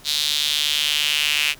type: tone with high-pass filter sweep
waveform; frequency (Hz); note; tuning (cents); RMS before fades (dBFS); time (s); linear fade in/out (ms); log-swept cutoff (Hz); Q
sawtooth; 148.5; D3; +20; -21; 0.04-1.55; 50; 3900 to 2600; 4
effects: pink hiss -47 dBFS RMS until 1.59 s